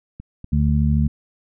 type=click train; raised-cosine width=5 ms; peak=-22 dBFS; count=4; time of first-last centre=0.2-0.932 s; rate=4.1 Hz
type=harmonic tone; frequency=73.42 Hz; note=D2; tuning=in tune; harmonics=1 / 2 / 3; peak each=-18 / -19 / -21 dBFS; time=0.52-1.08 s; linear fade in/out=10 ms
effects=none